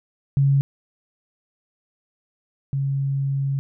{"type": "tone pair in turn", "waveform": "sine", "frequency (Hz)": [138.59, 137.63], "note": ["C#3", "C#3"], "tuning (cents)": [0, -12], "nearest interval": "unison", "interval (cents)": 12, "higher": "first", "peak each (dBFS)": [-14, -20], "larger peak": "first", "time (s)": [[0.37, 0.61], [2.73, 3.59]], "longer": "second", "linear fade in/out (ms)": 0, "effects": []}